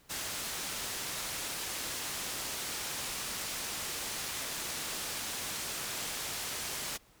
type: low-pass noise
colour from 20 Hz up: white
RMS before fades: -38 dBFS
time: 0.09-6.98 s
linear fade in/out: 20 ms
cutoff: 9500 Hz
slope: 12 dB/octave
effects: pink hiss -63 dBFS RMS until 7.2 s